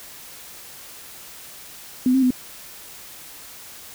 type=tone with pitch steps; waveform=sine; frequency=253.3 / 264.8 / 252.4 Hz; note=B3 / C4 / B3; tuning=+44 / +21 / +38 cents; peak=-14 dBFS; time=2.06-2.306 s; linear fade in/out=2 ms; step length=82 ms; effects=white hiss -41 dBFS RMS until 3.94 s